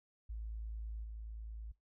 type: tone with level steps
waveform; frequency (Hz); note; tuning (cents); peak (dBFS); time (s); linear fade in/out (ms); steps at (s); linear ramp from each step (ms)
sine; 54.7; A1; -9; -40 / -43; 0.29-1.72; 10; 1.03; 20
effects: noise-tail reverb RT60 0.2 s tail -22 dB re dry